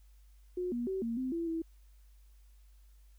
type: tone with pitch steps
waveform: sine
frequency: 360.9 / 240 / 381.3 / 231.2 / 258.6 / 335.7 / 327.3 Hz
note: F#4 / B3 / G4 / A#3 / C4 / E4 / E4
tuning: -43 / -49 / -48 / -14 / -20 / +32 / -12 cents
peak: -32 dBFS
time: 0.57-1.62 s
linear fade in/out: 5 ms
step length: 150 ms
effects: added 50 Hz sine -56 dBFS peak until 3.18 s + white hiss -73 dBFS RMS until 3.18 s